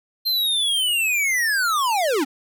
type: linear sweep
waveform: square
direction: down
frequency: 4186 to 246.9 Hz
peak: -19 dBFS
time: 0.25-2.25 s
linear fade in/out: 20 ms
effects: none